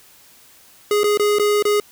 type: tone with dropouts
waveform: square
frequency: 415.3 Hz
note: G#4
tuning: in tune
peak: -15 dBFS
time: 0.91-1.8 s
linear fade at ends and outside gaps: 2 ms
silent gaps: 1.034-1.041 / 1.174-1.196 / 1.386-1.396 / 1.625-1.652 s
effects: white hiss -49 dBFS RMS until 1.91 s